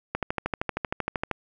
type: click train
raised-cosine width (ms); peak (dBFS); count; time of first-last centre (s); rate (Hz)
0.5; -11; 16; 0.15-1.313; 12.9
effects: none